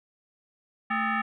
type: tone with frequency modulation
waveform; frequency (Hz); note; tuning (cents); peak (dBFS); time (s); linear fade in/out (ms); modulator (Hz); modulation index
sine; 220.6; A3; +5; -24; 0.9-1.22; 10; 509; 3.8
effects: none